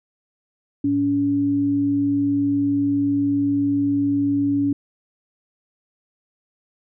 sine tone pair together, 110.71 / 283.2 Hz, A2 / C#4, +11 / +37 cents, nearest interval octave + major third, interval 1626 cents, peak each -29 / -17 dBFS, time 0.84-4.73 s, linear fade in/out 5 ms, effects none

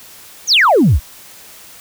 sine exponential sweep, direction down, 7040 to 51 Hz, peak -6 dBFS, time 0.47-1 s, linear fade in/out 50 ms, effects tanh soft clip ceiling -3 dBFS + white hiss -39 dBFS RMS until 1.8 s

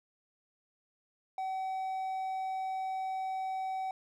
triangle tone, 760 Hz, F#5, 46 cents sharp, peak -31 dBFS, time 1.38-3.91 s, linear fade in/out 2 ms, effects none

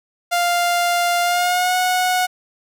sawtooth tone with pitch glide, 698.5 to 732.8 Hz, F5 to F#5, 0 to -17 cents, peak -12 dBFS, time 0.31-2.27 s, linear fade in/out 20 ms, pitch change +83 cents, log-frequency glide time 1.22-1.76 s, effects none

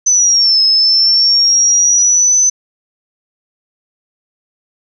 sine linear two-way sweep, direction down then up, 6100 to 5160 to 6100 Hz, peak -7 dBFS, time 0.06-2.5 s, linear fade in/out 10 ms, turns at 0.62 s, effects none

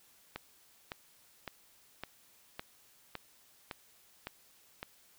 click train, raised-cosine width 0.3 ms, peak -23 dBFS, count 9, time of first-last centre 0.36-4.829 s, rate 1.79 Hz, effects white hiss -64 dBFS RMS until 5.18 s

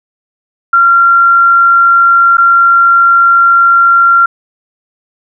sine tone with dropouts, 1377 Hz, F6, 25 cents flat, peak -3 dBFS, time 0.73-4.26 s, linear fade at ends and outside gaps 5 ms, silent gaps 2.371-2.381 s, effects none

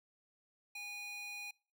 square tone with high-pass filter, 820 Hz, G#5, 22 cents flat, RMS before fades -45 dBFS, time 0.75-1.51 s, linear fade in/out 5 ms, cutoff 2100 Hz, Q 3, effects noise-tail reverb RT60 0.4 s tail -25 dB re dry

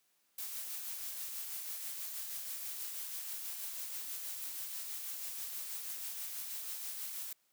blue noise with tremolo, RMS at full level -41 dBFS, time 0.38-7.33 s, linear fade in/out 5 ms, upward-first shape sine, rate 6.2 Hz, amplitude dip 30%, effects white hiss -75 dBFS RMS until 7.52 s + high-pass 150 Hz 12 dB/octave

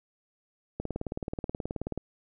click train, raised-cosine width 2 ms, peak -19 dBFS, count 23, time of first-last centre 0.8-1.976 s, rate 18.7 Hz, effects none

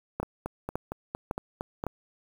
two click trains, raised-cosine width 1 ms, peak -15 / -18 dBFS, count 4 / 8, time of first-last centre 0.2-1.867 / 0.23-1.839 s, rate 1.8 / 4.35 Hz, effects 7-bit

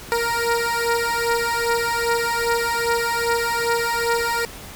15% pulse beating tone pair, 466.2 / 468.7 Hz, A#4 / A#4, 0 / +9 cents, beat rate 2.5 Hz, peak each -16 dBFS, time 0.12-4.45 s, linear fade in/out 0 ms, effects pink hiss -38 dBFS RMS until 4.75 s

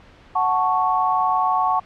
sine chord, F# minor, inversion none, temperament equal, 740 / 880 / 1108.7 Hz, F#5 / A5 / C#6, 0 / 0 / 0 cents, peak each -21 / -22 / -20 dBFS, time 0.35-1.8 s, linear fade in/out 10 ms, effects pink hiss -48 dBFS RMS until 1.85 s + low-pass 3000 Hz 12 dB/octave

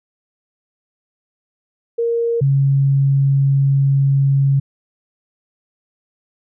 sine tone pair in turn, 466.2 / 137.8 Hz, A#4 / C#3, 0 / -10 cents, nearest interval octave + major sixth, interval 2110 cents, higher first, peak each -15 / -11 dBFS, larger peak second, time 1.98-2.41 / 2.41-4.6 s, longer second, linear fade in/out 10 ms, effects none

